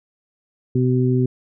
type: harmonic tone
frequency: 126.7 Hz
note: B2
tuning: 45 cents sharp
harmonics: 1 / 2 / 3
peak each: -17 / -20 / -22 dBFS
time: 0.75-1.26 s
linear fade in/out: 5 ms
effects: none